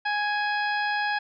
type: harmonic tone with a mistuned harmonic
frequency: 830.6 Hz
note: G#5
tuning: in tune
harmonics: 1 / 2 / 3 / 4 / 5 / 6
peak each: -27 / -27 / -35 / -39 / -42 / -40 dBFS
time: 0.05-1.19 s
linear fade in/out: 10 ms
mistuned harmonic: 3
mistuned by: +23 cents
effects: none